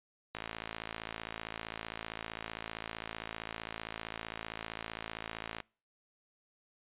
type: click train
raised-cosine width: 0.3 ms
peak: -22 dBFS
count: 292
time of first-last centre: 0.35-5.603 s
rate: 55.4 Hz
effects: noise-tail reverb RT60 0.4 s tail -26 dB re dry + resampled to 8000 Hz